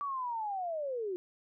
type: linear sweep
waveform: sine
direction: down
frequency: 1159 to 349.2 Hz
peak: -33 dBFS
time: 0.01-1.16 s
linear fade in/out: 0 ms
effects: none